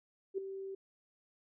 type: tone with ADSR envelope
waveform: sine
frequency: 387.4 Hz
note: G4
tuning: 20 cents flat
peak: -30 dBFS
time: 0.34-0.75 s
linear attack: 39 ms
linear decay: 6 ms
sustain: -10 dB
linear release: 6 ms
effects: none